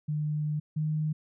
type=tone pair in turn; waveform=sine; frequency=150.9 / 154.07 Hz; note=D3 / D#3; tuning=+47 / -17 cents; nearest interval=unison; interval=36 cents; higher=second; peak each=-27 / -26 dBFS; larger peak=second; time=0.08-0.6 / 0.76-1.13 s; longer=first; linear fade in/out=10 ms; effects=none